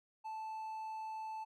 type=tone; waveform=triangle; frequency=877 Hz; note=A5; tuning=6 cents flat; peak=-39 dBFS; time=0.24-1.45 s; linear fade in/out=20 ms; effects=none